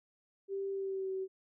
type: tone with pitch glide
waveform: sine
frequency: 392 to 380.4 Hz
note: G4 to F#4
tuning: 0 to +48 cents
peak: -34 dBFS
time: 0.48-1.28 s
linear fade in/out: 50 ms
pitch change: -52 cents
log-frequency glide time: 0.71-1.11 s
effects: none